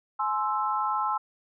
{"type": "chord", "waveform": "sine", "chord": "Ab augmented", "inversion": "none", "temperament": "equal with one note detuned", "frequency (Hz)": [846.6, 1046.5, 1318.5], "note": ["Ab5", "C6", "E6"], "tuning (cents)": [33, 0, 0], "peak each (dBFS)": -29, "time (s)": [0.19, 1.18], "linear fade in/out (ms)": 10, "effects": []}